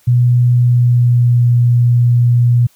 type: tone with pitch glide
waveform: sine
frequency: 122.4 to 120.71 Hz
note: B2 to B2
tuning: -15 to -39 cents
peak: -7 dBFS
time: 0.07-2.67 s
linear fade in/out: 10 ms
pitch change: -24 cents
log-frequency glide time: 0.52-1.48 s
effects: white hiss -52 dBFS RMS until 2.75 s